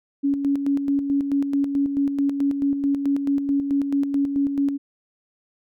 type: tone with tremolo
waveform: sine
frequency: 280 Hz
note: C#4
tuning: 18 cents sharp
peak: -17 dBFS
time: 0.23-4.78 s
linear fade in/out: 20 ms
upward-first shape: square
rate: 4.6 Hz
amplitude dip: 50%
effects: none